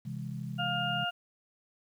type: chord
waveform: sine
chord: C augmented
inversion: none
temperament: just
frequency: 130.81 / 163.52 / 204.4 Hz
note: C3 / E3 / G#3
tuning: 0 / -14 / -27 cents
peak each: -38 / -40 / -41 dBFS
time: 0.05-1.05 s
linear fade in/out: 10 ms
type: harmonic tone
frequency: 706 Hz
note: F5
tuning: 19 cents sharp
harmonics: 1 / 2 / 4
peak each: -34 / -34 / -34 dBFS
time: 0.58-1.11 s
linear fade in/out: 20 ms
effects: 10-bit